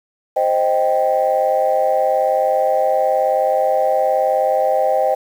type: chord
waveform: sine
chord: C minor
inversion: none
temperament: equal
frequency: 523.3 / 622.3 / 784 Hz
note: C5 / Eb5 / G5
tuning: 0 / 0 / 0 cents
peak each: -17 dBFS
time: 0.36-5.15 s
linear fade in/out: 10 ms
effects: tanh soft clip ceiling -6 dBFS + 7-bit